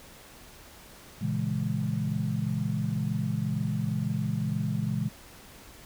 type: chord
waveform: sine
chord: A# half-diminished seventh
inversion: none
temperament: equal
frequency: 116.54 / 138.59 / 164.81 / 207.7 Hz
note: A#2 / C#3 / E3 / G#3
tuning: 0 / 0 / 0 / 0 cents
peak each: -32 dBFS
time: 1.21-5.09 s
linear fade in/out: 10 ms
effects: pink hiss -50 dBFS RMS until 5.85 s